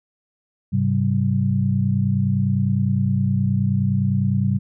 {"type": "tone cluster", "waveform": "sine", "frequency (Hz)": [102.9, 132.6, 193.2], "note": ["G#2", "C3", "G3"], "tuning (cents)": [-16, 23, -25], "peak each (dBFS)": -21, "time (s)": [0.72, 4.59], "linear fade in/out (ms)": 20, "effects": []}